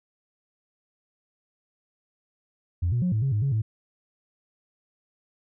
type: tone with pitch steps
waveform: sine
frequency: 87.2 / 120.7 / 179.9 / 108.6 / 135.9 / 105 / 138.2 / 109.4 Hz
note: F2 / B2 / F#3 / A2 / C#3 / G#2 / C#3 / A2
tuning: -2 / -39 / -48 / -22 / -34 / +19 / -5 / -9 cents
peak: -20 dBFS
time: 2.82-3.62 s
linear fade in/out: 10 ms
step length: 100 ms
effects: tanh soft clip ceiling -18 dBFS